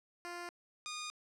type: tone pair in turn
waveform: 10% pulse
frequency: 348.9 / 1225.9 Hz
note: F4 / D#6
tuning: -2 / -26 cents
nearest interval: octave + minor seventh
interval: 2176 cents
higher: second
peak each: -34 / -32 dBFS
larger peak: second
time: 0.25-0.49 / 0.86-1.1 s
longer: neither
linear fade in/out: 0 ms
effects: low-pass 9000 Hz 12 dB/octave